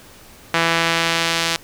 sawtooth tone with band-pass filter sweep, 166.3 Hz, E3, 16 cents sharp, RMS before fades -19 dBFS, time 0.54-1.56 s, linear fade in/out 0 ms, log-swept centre 2000 to 4200 Hz, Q 0.84, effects pink hiss -44 dBFS RMS until 1.63 s

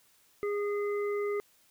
harmonic tone, 410.5 Hz, G#4, 20 cents flat, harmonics 1 / 3 / 5, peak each -29 / -41 / -43 dBFS, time 0.43-1.4 s, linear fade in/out 0 ms, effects white hiss -65 dBFS RMS until 1.7 s

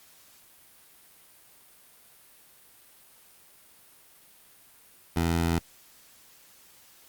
15% pulse tone, 83.8 Hz, E2, 29 cents sharp, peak -17 dBFS, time 5.16-5.59 s, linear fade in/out 5 ms, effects white hiss -56 dBFS RMS until 7.08 s + Opus 48 kbps

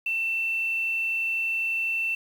sine tone with quantisation, 2682 Hz, E7, 29 cents sharp, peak -24 dBFS, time 0.06-2.15 s, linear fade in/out 5 ms, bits 8, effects none

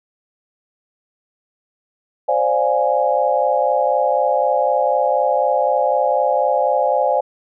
sine chord, D half-diminished seventh, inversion third, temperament equal, 523.3 / 587.3 / 698.5 / 830.6 Hz, C5 / D5 / F5 / Ab5, 0 / 0 / 0 / 0 cents, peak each -19 / -19 / -21 / -19 dBFS, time 2.28-7.21 s, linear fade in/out 10 ms, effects none

